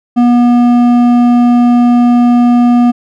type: tone with hard clipping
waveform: triangle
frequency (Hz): 241.8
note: B3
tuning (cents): -36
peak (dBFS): -6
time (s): 0.16-2.92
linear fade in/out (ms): 20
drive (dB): 12
effects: none